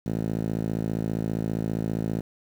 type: tone with band-pass filter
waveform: 5% pulse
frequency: 55 Hz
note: A1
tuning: in tune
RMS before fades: -28 dBFS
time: 0.06-2.21 s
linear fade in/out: 5 ms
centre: 170 Hz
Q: 1.3
effects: 8-bit